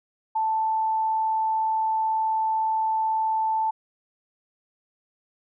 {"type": "tone", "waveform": "sine", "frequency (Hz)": 881, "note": "A5", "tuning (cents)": 2, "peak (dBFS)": -21, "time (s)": [0.35, 3.71], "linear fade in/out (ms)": 10, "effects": []}